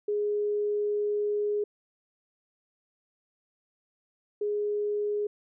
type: tone pair in turn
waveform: sine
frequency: 415.3 / 415.3 Hz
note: G#4 / G#4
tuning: 0 / 0 cents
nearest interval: unison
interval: 0 cents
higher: neither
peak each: -25 / -26 dBFS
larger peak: first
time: 0.08-1.64 / 4.41-5.27 s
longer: first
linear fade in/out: 5 ms
effects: none